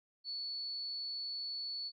sine tone, 4434 Hz, C#8, in tune, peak -38 dBFS, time 0.24-1.92 s, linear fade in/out 50 ms, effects none

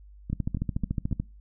two click trains, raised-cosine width 5 ms, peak -20 / -15 dBFS, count 4 / 13, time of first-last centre 0.3-1.113 / 0.33-1.2 s, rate 3.69 / 13.8 Hz, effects noise-tail reverb RT60 0.3 s tail -23 dB re dry + added 50 Hz sine -47 dBFS peak until 1.4 s

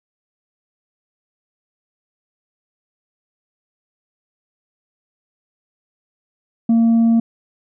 triangle tone with tanh clipping, 229.4 Hz, A#3, 28 cents flat, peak -11 dBFS, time 6.69-7.2 s, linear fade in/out 5 ms, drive 7 dB, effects none

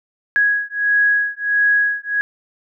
sine beating tone pair, 1661.2 / 1662.7 Hz, G#6 / G#6, 0 / +2 cents, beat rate 1.5 Hz, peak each -17 dBFS, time 0.36-2.21 s, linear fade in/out 0 ms, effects none

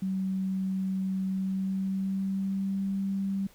sine tone with pitch glide, 190 to 195.23 Hz, F#3 to G3, +46 to -7 cents, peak -27 dBFS, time 0.02-3.47 s, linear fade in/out 5 ms, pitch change +47 cents, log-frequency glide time 1.28-2.88 s, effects pink hiss -58 dBFS RMS until 3.54 s

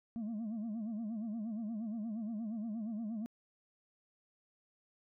sine tone with vibrato, 220 Hz, A3, in tune, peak -34 dBFS, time 0.16-3.26 s, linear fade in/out 0 ms, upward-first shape sine, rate 8.5 Hz, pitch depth 120 cents each way, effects tanh soft clip ceiling -36 dBFS

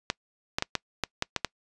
clicks, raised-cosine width 0.2 ms, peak -8 dBFS, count 8, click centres 0.101 / 0.585 / 0.624 / 0.753 / 1.037 / 1.224 / 1.363 / 1.447 s, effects noise-tail reverb RT60 0.1 s tail -26 dB re dry + resampled to 22050 Hz

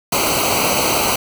pink noise with comb filter, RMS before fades -17 dBFS, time 0.12-1.16 s, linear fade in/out 5 ms, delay 0.57 ms, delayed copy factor -0.9, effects none

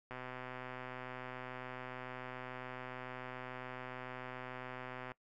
click train, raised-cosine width 0.5 ms, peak -30 dBFS, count 637, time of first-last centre 0.11-5.118 s, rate 127 Hz, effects noise-tail reverb RT60 0.1 s tail -21 dB re dry

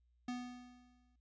square tone with exponential decay, 246.9 Hz, B3, in tune, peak -38 dBFS, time 0.28-1.16 s, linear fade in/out 5 ms, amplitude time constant 190 ms, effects added 60 Hz sine -70 dBFS peak until 1.2 s + resampled to 16000 Hz

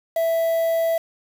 triangle tone with quantisation, 660 Hz, E5, 2 cents sharp, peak -16 dBFS, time 0.16-0.98 s, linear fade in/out 5 ms, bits 6, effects none

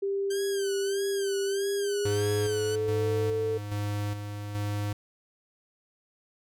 sine tone with pitch glide, 395.2 to 443.6 Hz, G4 to A4, +14 to +14 cents, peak -26 dBFS, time 0.02-3.58 s, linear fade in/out 10 ms, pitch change +200 cents, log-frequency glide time 1.6-3.09 s
10% pulse tone with vibrato, 1561 Hz, G6, 8 cents flat, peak -27 dBFS, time 0.3-2.76 s, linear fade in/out 10 ms, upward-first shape sine, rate 1.6 Hz, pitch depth 110 cents each way
square tone with tremolo, 103.2 Hz, G#2, 10 cents flat, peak -29 dBFS, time 2.05-4.93 s, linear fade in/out 5 ms, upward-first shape square, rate 1.2 Hz, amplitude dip 50%
effects none

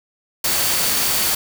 sine tone in noise, 4521 Hz, C#8, 33 cents sharp, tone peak -29 dBFS, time 0.44-1.35 s, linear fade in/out 5 ms, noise white, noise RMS -19 dBFS, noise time 0.44-1.35 s, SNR -13 dB, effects none

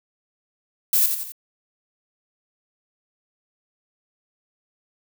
violet noise with echo, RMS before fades -18 dBFS, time 0.93-1.06 s, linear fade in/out 2 ms, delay 87 ms, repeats 3, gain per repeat -6 dB, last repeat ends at 1.321 s, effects none

